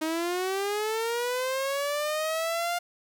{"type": "linear sweep", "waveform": "sawtooth", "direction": "up", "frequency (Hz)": [311, 705], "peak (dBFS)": -23, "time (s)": [0.01, 2.79], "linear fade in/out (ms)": 10, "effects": []}